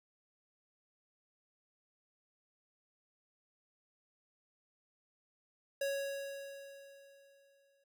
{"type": "tone with exponential decay", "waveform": "square", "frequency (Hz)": 554.4, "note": "C#5", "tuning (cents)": 0, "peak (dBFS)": -33, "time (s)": [5.81, 7.84], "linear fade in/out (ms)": 5, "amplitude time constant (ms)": 440, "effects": []}